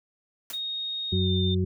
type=noise with exponential decay; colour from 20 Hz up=white; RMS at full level=-33 dBFS; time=0.5-0.62 s; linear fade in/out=1 ms; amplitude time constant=26 ms
type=tone with pitch glide; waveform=sine; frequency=3726 to 3607 Hz; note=A#7 to A7; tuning=-2 to +42 cents; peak=-29 dBFS; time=0.53-1.55 s; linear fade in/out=10 ms; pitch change=-56 cents; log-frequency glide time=1.12-1.3 s
type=harmonic tone; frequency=92.5 Hz; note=F#2; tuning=in tune; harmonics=1 / 2 / 4; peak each=-24 / -27 / -30 dBFS; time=1.12-1.65 s; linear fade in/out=10 ms
effects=none